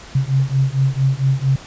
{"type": "beating tone pair", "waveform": "sine", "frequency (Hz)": [132.3, 136.7], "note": ["C3", "C#3"], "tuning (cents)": [20, -24], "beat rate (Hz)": 4.4, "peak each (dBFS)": -17, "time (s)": [0.15, 1.56], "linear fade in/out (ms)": 5, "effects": ["pink hiss -38 dBFS RMS until 1.66 s", "resampled to 16000 Hz"]}